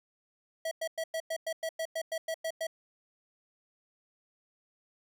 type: tone bursts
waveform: square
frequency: 649 Hz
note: E5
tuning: 27 cents flat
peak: -32 dBFS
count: 13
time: 0.65-2.669 s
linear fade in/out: 5 ms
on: 63 ms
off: 100 ms
effects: none